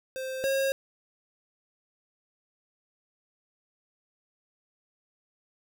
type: tone pair in turn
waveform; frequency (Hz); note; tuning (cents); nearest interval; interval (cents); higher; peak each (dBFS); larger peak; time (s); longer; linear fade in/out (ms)
square; 523.3 / 541.1; C5 / C#5; 0 / -42; minor second; 58; second; -33 / -25; second; 0.16-0.44 / 0.44-0.72; neither; 0
effects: none